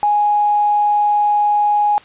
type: tone with tanh clipping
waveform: triangle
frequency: 830.6 Hz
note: G#5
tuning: in tune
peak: -11 dBFS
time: 0.03-1.98 s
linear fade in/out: 0 ms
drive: 2 dB
effects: white hiss -43 dBFS RMS until 2.04 s + resampled to 8000 Hz